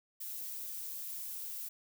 violet noise, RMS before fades -42 dBFS, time 0.2-1.69 s, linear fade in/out 10 ms, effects none

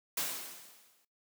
white noise with exponential decay, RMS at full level -32 dBFS, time 0.17-1.05 s, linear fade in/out 5 ms, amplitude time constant 190 ms, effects noise-tail reverb RT60 0.2 s tail -20 dB re dry + high-pass 200 Hz 12 dB/octave

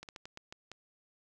slowing click train, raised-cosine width 0.2 ms, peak -28 dBFS, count 7, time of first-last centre 0.03-0.717 s, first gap 58 ms, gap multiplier 1.27, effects none

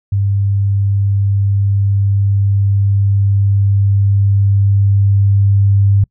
sine tone with level ramp, 99.6 Hz, G2, 28 cents sharp, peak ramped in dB -11 to -7 dBFS, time 0.12-6.04 s, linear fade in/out 5 ms, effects noise-tail reverb RT60 0.1 s tail -26 dB re dry

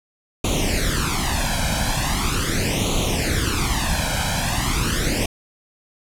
pink noise with flanger, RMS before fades -21 dBFS, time 0.44-5.26 s, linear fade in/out 5 ms, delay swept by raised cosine 0.29 to 1.29 ms, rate 0.4 Hz, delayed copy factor +0.8, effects low-pass 11000 Hz 12 dB/octave

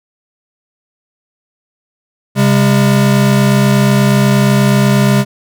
square tone pair together, 134.08 / 202.4 Hz, C3 / G#3, +43 / -44 cents, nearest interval perfect fifth, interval 713 cents, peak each -11 dBFS, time 2.35-5.25 s, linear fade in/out 50 ms, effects none

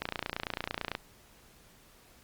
click train, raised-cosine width 0.3 ms, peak -16 dBFS, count 28, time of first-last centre 0.02-0.951 s, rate 29 Hz, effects pink hiss -59 dBFS RMS until 2.23 s + Opus 48 kbps

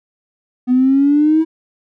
triangle exponential sweep, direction up, 246.9 to 324.6 Hz, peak -5 dBFS, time 0.67-1.45 s, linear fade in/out 50 ms, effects tanh soft clip ceiling -7 dBFS

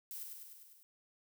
violet noise with echo, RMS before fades -45 dBFS, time 0.11-0.23 s, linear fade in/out 0 ms, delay 100 ms, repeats 6, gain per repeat -3 dB, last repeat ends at 0.83 s, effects none

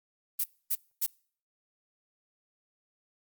violet noise bursts, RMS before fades -28 dBFS, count 3, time 0.39-1.066 s, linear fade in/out 10 ms, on 52 ms, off 260 ms, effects noise-tail reverb RT60 0.5 s tail -26 dB re dry + Opus 32 kbps

